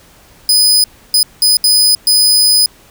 sawtooth tone bursts at uneven times, 5000 Hz, D#8, 8 cents sharp, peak -4 dBFS, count 5, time 0.49-0.84 / 1.14-1.23 / 1.42-1.57 / 1.64-1.95 / 2.07-2.66 s, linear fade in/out 2 ms, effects pink hiss -44 dBFS RMS until 2.9 s

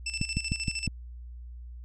20% pulse tone with tremolo, 2658 Hz, E7, 14 cents sharp, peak -25 dBFS, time 0.06-0.87 s, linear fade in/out 5 ms, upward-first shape square, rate 13 Hz, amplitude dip 70%
clicks, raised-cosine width 5 ms, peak -16 dBFS, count 5, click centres 0.214 / 0.37 / 0.519 / 0.682 / 0.877 s
effects added 60 Hz sine -40 dBFS peak until 1.84 s + resampled to 22050 Hz

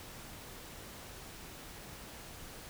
silence, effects pink hiss -49 dBFS RMS until 2.69 s

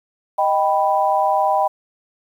sine chord, Eb augmented, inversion none, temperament equal, 622.3 / 784 / 987.8 Hz, Eb5 / G5 / B5, 0 / 0 / 0 cents, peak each -20 / -17 / -20 dBFS, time 0.38-1.68 s, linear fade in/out 10 ms, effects 8-bit

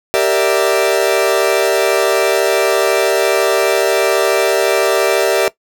40% pulse chord, E half-diminished seventh, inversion first, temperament equal, 392 / 466.2 / 587.3 / 659.3 Hz, G4 / Bb4 / D5 / E5, 0 / 0 / 0 / 0 cents, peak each -16 dBFS, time 0.14-5.48 s, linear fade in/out 0 ms, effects noise-tail reverb RT60 0.1 s tail -18 dB re dry

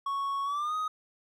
triangle tone with pitch glide, 1108.7 to 1251.7 Hz, C#6 to D#6, 0 to +10 cents, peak -27 dBFS, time 0.06-0.88 s, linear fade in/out 5 ms, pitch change +210 cents, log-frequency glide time 0.44-0.75 s, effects none

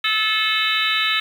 harmonic tone with a mistuned harmonic, 434.5 Hz, A4, 22 cents flat, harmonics 3 / 4 / 5 / 6 / 7 / 8 / 9, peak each -25 / -25 / -25 / -25 / -25 / -25 / -25 dBFS, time 0.04-1.2 s, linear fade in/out 5 ms, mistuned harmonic 8, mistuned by +70 cents, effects 7-bit

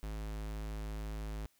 square tone, 53 Hz, G#1, 36 cents sharp, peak -39 dBFS, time 0.03-1.46 s, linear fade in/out 0 ms, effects white hiss -72 dBFS RMS until 1.59 s

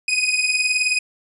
sawtooth beating tone pair, 2489 / 2508 Hz, D#7 / D#7, 0 / +13 cents, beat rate 19 Hz, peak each -17 dBFS, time 0.08-0.99 s, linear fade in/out 5 ms, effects resampled to 24000 Hz

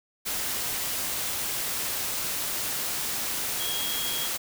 sine tone in noise, 3285 Hz, G#7, 20 cents flat, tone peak -32 dBFS, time 3.59-4.28 s, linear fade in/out 20 ms, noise white, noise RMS -30 dBFS, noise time 0.25-4.38 s, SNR -5 dB, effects none

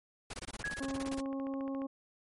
pink noise bursts, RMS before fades -42 dBFS, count 16, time 0.3-1.206 s, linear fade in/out 5 ms, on 36 ms, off 22 ms
click train, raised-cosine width 0.5 ms, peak -34 dBFS, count 18, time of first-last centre 0.63-1.819 s, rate 14.3 Hz
sine tone with exponential decay, 1667 Hz, G#6, 6 cents sharp, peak -32 dBFS, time 0.64-1.2 s, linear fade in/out 2 ms, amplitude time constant 120 ms
harmonic tone, 271.5 Hz, C#4, 36 cents flat, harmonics 1 / 2 / 3 / 4, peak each -35 / -42 / -51 / -49 dBFS, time 0.8-1.87 s, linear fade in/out 10 ms
effects MP3 48 kbps

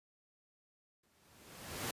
pink noise with exponential growth, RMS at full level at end -36 dBFS, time 1.03-1.91 s, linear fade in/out 5 ms, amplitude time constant 190 ms, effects high-pass 80 Hz 12 dB/octave + resampled to 32000 Hz

